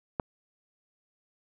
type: click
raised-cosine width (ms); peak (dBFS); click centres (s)
1; -14; 0.198
effects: none